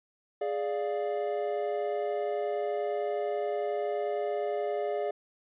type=chord; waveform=triangle; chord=D diminished; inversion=second; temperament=equal; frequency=415.3 / 587.3 / 698.5 Hz; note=Ab4 / D5 / F5; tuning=0 / 0 / 0 cents; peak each=-30 / -31 / -33 dBFS; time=0.41-5.11 s; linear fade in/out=5 ms; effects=resampled to 8000 Hz